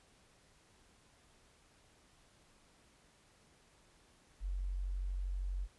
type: tone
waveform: sine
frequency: 46.25 Hz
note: F#1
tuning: in tune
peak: -35 dBFS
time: 4.4-5.68 s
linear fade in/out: 50 ms
effects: pink hiss -67 dBFS RMS until 5.78 s + resampled to 24000 Hz